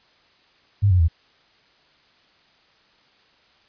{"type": "tone with pitch steps", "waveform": "sine", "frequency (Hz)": [100.9, 90.94, 81.96], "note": ["G#2", "F#2", "E2"], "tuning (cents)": [-49, -29, -9], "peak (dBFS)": -13, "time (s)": [0.82, 1.084], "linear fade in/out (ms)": 20, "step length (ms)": 88, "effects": ["white hiss -58 dBFS RMS until 3.68 s", "resampled to 11025 Hz"]}